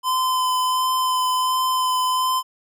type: tone with vibrato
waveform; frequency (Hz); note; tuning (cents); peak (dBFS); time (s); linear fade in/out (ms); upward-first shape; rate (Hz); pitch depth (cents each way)
square; 1022; C6; -41; -19; 0.03-2.43; 50; sine; 1.4; 11
effects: none